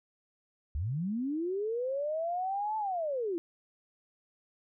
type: linear two-way sweep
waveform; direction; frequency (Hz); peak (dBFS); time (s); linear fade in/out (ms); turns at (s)
sine; up then down; 63.2 to 880 to 321.9; -30; 0.75-3.38; 0; 2.77
effects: none